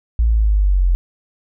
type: linear sweep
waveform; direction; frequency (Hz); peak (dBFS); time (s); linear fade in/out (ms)
sine; down; 58.1 to 42.93; -11; 0.19-0.95; 0
effects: none